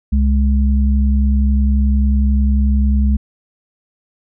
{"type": "tone pair together", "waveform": "sine", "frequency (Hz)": [66.25, 209.9], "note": ["C2", "G#3"], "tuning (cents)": [22, 19], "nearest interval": "octave + minor sixth", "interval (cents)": 1997, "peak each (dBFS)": [-11, -18], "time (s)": [0.12, 3.17], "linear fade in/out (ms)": 10, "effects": []}